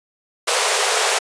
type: high-pass noise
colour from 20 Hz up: pink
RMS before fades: -18 dBFS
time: 0.47-1.19 s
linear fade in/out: 10 ms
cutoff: 410 Hz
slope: 96 dB/octave
effects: resampled to 22050 Hz